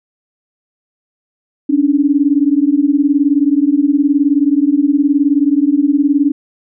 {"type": "beating tone pair", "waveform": "sine", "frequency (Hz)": [277.2, 296.2], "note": ["C#4", "D4"], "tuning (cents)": [0, 15], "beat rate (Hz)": 19, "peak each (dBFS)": -12, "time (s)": [1.69, 6.32], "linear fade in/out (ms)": 10, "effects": []}